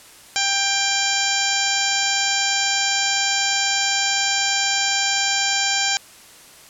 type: harmonic tone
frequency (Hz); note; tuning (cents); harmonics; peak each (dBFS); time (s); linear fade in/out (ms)
791; G5; +15; 1 / 2 / 3 / 4 / 5 / 6 / 7 / 8 / 9; -27 / -26 / -26 / -26 / -28 / -28 / -26 / -30 / -25; 0.36-5.97; 0
effects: white hiss -45 dBFS RMS until 6.69 s + low-pass 11000 Hz 12 dB/octave

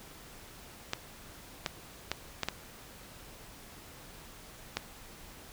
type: clicks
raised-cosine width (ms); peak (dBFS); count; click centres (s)
0.2; -13; 6; 0.934 / 1.662 / 2.116 / 2.433 / 2.486 / 4.77
effects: pink hiss -51 dBFS RMS until 5.52 s

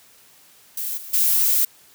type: noise with level steps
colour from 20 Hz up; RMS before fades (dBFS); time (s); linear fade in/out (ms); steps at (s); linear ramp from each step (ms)
violet; -27 / -37 / -18; 0.77-1.65; 5; 0.97 / 1.13; 10
effects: white hiss -52 dBFS RMS until 1.94 s + high-pass 60 Hz 12 dB/octave

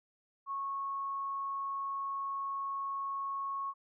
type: tone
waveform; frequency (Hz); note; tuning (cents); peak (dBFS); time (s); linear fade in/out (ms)
sine; 1100; C#6; -14; -34; 0.46-3.74; 50
effects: none

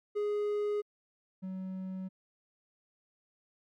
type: tone pair in turn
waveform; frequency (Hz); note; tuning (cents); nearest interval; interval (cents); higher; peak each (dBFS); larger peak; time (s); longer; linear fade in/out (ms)
triangle; 415.3 / 187.9; G#4 / F#3; 0 / +27; octave + major second; 1373; first; -27 / -34; first; 0.15-0.82 / 1.42-2.09; neither; 20
effects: MP3 96 kbps

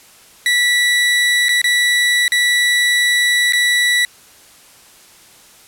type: tone with dropouts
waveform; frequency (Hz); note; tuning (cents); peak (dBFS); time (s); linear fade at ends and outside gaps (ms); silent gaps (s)
30% pulse; 1955; B6; -18; -9; 0.46-4.05; 1; 1.485-1.491 / 1.616-1.642 / 2.28-2.32 / 3.524-3.533
effects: white hiss -45 dBFS RMS until 5.67 s + low-pass 12000 Hz 12 dB/octave

